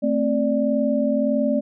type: tone cluster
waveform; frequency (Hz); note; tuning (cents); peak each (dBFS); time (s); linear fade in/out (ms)
sine; 222.6 / 264.2 / 588; A3 / C4 / D5; +20 / +17 / +2; -22; 0.02-1.61; 20
effects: none